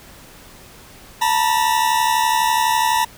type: tone pair together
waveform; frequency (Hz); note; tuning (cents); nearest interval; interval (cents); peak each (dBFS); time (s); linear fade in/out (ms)
40% pulse; 893 / 965; A5 / B5; +25 / -40; minor second; 135; -17; 1.21-3.05; 10
effects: pink hiss -43 dBFS RMS until 3.17 s